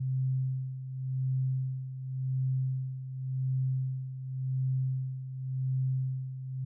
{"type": "tone with tremolo", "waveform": "sine", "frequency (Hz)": 130.81, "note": "C3", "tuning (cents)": 0, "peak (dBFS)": -26, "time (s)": [0, 6.65], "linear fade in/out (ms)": 10, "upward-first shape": "sine", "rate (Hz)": 0.9, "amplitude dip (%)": 70, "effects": []}